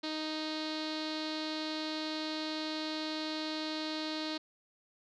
sawtooth tone with low-pass filter, 311.1 Hz, D#4, in tune, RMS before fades -37 dBFS, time 0.03-4.38 s, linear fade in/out 10 ms, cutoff 4200 Hz, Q 6.1, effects none

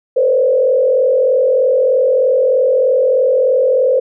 sine tone with frequency modulation, 519 Hz, C5, 14 cents flat, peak -9 dBFS, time 0.16-4 s, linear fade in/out 10 ms, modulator 43.2 Hz, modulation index 1, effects none

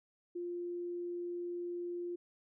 sine tone, 349.8 Hz, F4, 3 cents sharp, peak -37 dBFS, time 0.35-2.16 s, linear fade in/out 10 ms, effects none

